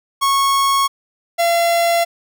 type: tone pair in turn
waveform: 45% pulse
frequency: 1100 / 682 Hz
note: C#6 / F5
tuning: -14 / -41 cents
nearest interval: minor sixth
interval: 827 cents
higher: first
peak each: -13 / -13 dBFS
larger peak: neither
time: 0.21-0.88 / 1.38-2.05 s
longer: neither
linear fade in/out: 20 ms
effects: none